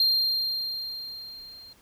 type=tone with level ramp; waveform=triangle; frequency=4190 Hz; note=C8; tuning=2 cents sharp; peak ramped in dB=-17 to -44 dBFS; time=0-1.73 s; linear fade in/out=2 ms; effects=pink hiss -59 dBFS RMS until 1.81 s